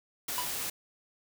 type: noise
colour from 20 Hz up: white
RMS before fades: -35 dBFS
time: 0.28-0.7 s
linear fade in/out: 5 ms
type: tone with exponential decay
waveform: square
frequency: 984 Hz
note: B5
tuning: 7 cents flat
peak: -29 dBFS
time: 0.38-0.55 s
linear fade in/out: 1 ms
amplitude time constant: 35 ms
effects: none